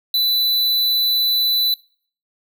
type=tone; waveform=square; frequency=3988 Hz; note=B7; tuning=16 cents sharp; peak=-16 dBFS; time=0.14-1.74 s; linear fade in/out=2 ms; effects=noise-tail reverb RT60 0.5 s tail -22 dB re dry